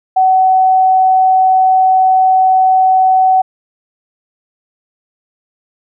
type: tone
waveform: sine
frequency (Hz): 753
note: F#5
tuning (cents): +30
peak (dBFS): -6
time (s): 0.16-3.42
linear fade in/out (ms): 10
effects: none